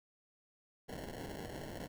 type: noise with sample-and-hold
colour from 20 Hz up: white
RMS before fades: -45 dBFS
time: 0.88-1.88 s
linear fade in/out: 20 ms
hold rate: 1225 Hz
effects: none